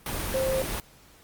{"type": "tone in noise", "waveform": "sine", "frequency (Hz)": 528, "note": "C5", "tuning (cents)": 16, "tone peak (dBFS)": -24, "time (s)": [0.34, 0.62], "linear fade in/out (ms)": 2, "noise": "pink", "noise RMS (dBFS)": -31, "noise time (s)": [0.06, 0.8], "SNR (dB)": 4, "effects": ["pink hiss -55 dBFS RMS until 1.23 s", "Opus 32 kbps"]}